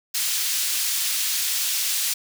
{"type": "high-pass noise", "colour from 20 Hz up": "pink", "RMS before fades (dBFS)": -24, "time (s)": [0.14, 2.14], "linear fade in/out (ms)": 10, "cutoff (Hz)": 3600, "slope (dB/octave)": 12, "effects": []}